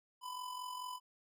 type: tone with amplitude modulation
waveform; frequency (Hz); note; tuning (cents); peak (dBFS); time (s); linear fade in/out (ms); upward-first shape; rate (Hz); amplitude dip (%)
square; 1001; B5; +23; -40; 0.21-1; 50; sine; 44.6; 55
effects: none